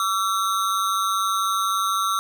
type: ring-modulated tone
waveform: square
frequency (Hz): 1244.5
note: D#6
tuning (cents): 0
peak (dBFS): -18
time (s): 0-2.19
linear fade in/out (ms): 0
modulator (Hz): 99.5
effects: none